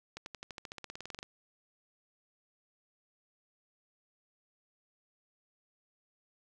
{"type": "accelerating click train", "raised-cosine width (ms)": 0.2, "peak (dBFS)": -25, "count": 18, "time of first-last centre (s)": [0.17, 1.229], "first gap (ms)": 91, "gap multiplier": 0.95, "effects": []}